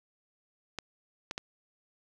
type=clicks; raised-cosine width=0.2 ms; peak=-18 dBFS; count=3; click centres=0.787 / 1.311 / 1.379 s; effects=none